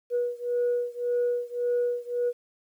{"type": "beating tone pair", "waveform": "sine", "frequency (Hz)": [484.3, 486.1], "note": ["B4", "B4"], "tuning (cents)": [-34, -28], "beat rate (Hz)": 1.8, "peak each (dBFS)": [-26, -27], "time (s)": [0.1, 2.33], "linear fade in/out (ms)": 50, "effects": ["tanh soft clip ceiling -19 dBFS", "10-bit"]}